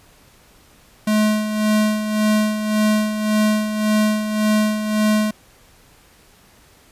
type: tone with tremolo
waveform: square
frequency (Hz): 213.6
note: G#3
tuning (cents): +49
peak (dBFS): -14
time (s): 1.07-5.31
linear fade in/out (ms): 5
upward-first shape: sine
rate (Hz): 1.8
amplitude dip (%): 60
effects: pink hiss -51 dBFS RMS until 6.91 s + resampled to 32000 Hz